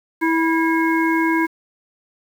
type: harmonic tone with a mistuned harmonic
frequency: 326.2 Hz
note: E4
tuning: 18 cents flat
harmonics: 1 / 3 / 5 / 7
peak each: -17 / -22 / -24 / -25 dBFS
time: 0.21-1.47 s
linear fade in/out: 20 ms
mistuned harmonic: 7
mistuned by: -91 cents
effects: 7-bit